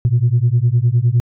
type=beating tone pair; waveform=sine; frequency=115.2 / 125 Hz; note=A#2 / B2; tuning=-20 / +21 cents; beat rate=9.8 Hz; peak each=-13 dBFS; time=0.05-1.2 s; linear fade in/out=0 ms; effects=tanh soft clip ceiling -6 dBFS